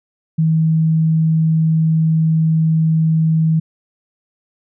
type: tone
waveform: sine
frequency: 160.1 Hz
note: D#3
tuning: 50 cents sharp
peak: -11 dBFS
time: 0.38-3.6 s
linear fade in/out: 10 ms
effects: none